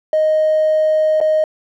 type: tone with dropouts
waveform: triangle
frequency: 622.3 Hz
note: D#5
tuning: in tune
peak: -8 dBFS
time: 0.13-1.44 s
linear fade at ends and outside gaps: 2 ms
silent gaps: 1.203-1.212 s
effects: tanh soft clip ceiling -8 dBFS